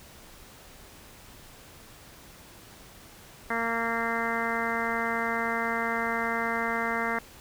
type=harmonic tone; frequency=230.1 Hz; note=A#3; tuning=22 cents flat; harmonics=1 / 2 / 3 / 4 / 5 / 6 / 7 / 8 / 9; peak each=-35 / -35 / -35 / -35 / -35 / -35 / -35 / -35 / -35 dBFS; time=3.5-7.19 s; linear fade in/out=5 ms; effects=pink hiss -50 dBFS RMS until 7.4 s